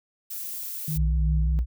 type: noise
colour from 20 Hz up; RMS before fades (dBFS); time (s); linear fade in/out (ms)
violet; -34; 0.3-0.98; 10
type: tone with tremolo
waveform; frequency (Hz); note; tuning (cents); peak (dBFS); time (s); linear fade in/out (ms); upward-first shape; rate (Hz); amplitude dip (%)
sine; 156.1; D#3; +6; -25; 0.88-1.59; 0; sine; 2.8; 50
type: tone with vibrato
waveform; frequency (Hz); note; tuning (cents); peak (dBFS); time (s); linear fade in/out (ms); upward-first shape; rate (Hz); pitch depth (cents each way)
sine; 61.2; B1; -15; -20; 0.95-1.66; 50; sine; 5.8; 55
effects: none